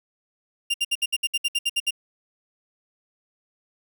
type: tone bursts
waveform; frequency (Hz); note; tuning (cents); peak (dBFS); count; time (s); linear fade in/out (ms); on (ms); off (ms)
40% pulse; 2796; F7; +1; -19; 12; 0.7-1.908; 10; 42; 64
effects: none